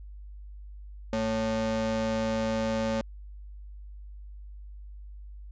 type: ring-modulated tone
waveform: square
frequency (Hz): 164.81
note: E3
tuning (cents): 0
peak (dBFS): -24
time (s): 1.13-3.01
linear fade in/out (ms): 0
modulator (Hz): 389
effects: added 50 Hz sine -41 dBFS peak until 5.51 s + resampled to 16000 Hz